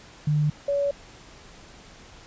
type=tone pair in turn; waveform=sine; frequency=150 / 566.3 Hz; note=D3 / C#5; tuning=+37 / +37 cents; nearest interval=octave + major seventh; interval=2300 cents; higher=second; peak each=-19 / -21 dBFS; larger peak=first; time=0.27-0.5 / 0.68-0.91 s; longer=neither; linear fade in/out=5 ms; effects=pink hiss -48 dBFS RMS until 2.26 s + resampled to 16000 Hz